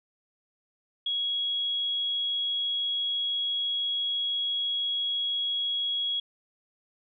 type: tone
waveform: sine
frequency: 3322 Hz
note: G#7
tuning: in tune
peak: -26 dBFS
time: 1.06-6.2 s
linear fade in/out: 5 ms
effects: none